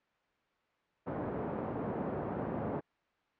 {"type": "band-pass noise", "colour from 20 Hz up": "pink", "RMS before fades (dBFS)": -37, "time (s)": [1.06, 2.81], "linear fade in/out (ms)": 20, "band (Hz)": [160, 790], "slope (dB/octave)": 12, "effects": ["white hiss -73 dBFS RMS until 3.39 s", "low-pass 2000 Hz 12 dB/octave"]}